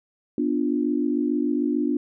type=chord; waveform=sine; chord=B diminished; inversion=none; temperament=equal; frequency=246.9 / 293.7 / 349.2 Hz; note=B3 / D4 / F4; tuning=0 / 0 / 0 cents; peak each=-25 / -23 / -28 dBFS; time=0.38-1.97 s; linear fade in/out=2 ms; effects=none